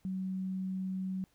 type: tone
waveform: sine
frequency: 188.2 Hz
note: F#3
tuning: 30 cents sharp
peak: -33 dBFS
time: 0.05-1.24 s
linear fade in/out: 0 ms
effects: pink hiss -71 dBFS RMS until 1.34 s